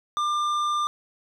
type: tone with tanh clipping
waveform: sine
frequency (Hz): 1195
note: D6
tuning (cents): +30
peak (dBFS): -24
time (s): 0.17-0.87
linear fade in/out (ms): 0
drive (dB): 11
effects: none